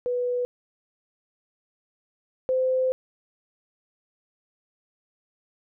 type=tone pair in turn; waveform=sine; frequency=492.1 / 516 Hz; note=B4 / C5; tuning=-6 / -24 cents; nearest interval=minor second; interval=82 cents; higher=second; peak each=-23 / -20 dBFS; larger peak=second; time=0.06-0.45 / 2.49-2.92 s; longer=second; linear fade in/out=0 ms; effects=none